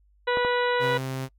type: harmonic tone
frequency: 489.6 Hz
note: B4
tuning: 15 cents flat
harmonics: 1 / 2 / 3 / 4 / 5 / 6 / 7 / 8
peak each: -24 / -28 / -30 / -32 / -39 / -38 / -43 / -37 dBFS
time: 0.27-0.98 s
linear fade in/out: 10 ms
type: clicks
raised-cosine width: 1 ms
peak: -17 dBFS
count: 2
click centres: 0.372 / 0.449 s
type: tone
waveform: sawtooth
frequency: 132 Hz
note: C3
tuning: 16 cents sharp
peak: -25 dBFS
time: 0.79-1.29 s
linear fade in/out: 50 ms
effects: noise-tail reverb RT60 0.1 s tail -25 dB re dry + added 50 Hz sine -58 dBFS peak until 1.38 s